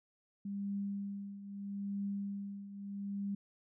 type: tone with tremolo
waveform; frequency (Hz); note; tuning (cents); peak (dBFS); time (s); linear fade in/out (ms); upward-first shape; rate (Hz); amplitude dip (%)
sine; 200; G3; +35; -34; 0.45-3.35; 5; triangle; 0.78; 75
effects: none